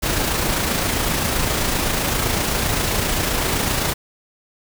pink noise with amplitude modulation, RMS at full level -19 dBFS, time 0.02-3.94 s, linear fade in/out 20 ms, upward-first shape sine, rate 27.7 Hz, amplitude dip 35%, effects none

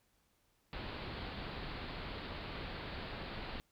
pink low-pass noise, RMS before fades -44 dBFS, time 0.73-3.6 s, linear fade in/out 0 ms, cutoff 4600 Hz, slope 96 dB/octave, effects pink hiss -75 dBFS RMS until 3.71 s

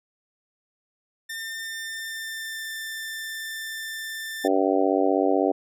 sawtooth tone with pitch glide, 1802 to 1781.3 Hz, A6 to A6, +41 to +21 cents, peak -28 dBFS, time 1.29-4.48 s, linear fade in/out 10 ms, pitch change -20 cents, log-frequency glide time 1.7-2.72 s
harmonic tone, 96 Hz, G2, 36 cents flat, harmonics 3 / 4 / 5 / 6 / 7 / 8, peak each -24 / -25 / -26 / -27 / -27 / -28 dBFS, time 4.44-5.52 s, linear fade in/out 10 ms
effects none

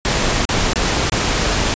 pink noise with dropouts, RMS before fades -17 dBFS, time 0.05-1.74 s, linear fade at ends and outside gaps 0 ms, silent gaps 0.452-0.491 / 0.733-0.758 / 1.097-1.121 s, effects resampled to 16000 Hz

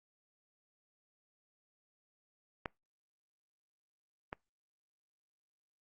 clicks, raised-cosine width 0.5 ms, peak -21 / -24 dBFS, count 2, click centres 2.658 / 4.329 s, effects noise-tail reverb RT60 0.2 s tail -26 dB re dry + Opus 48 kbps

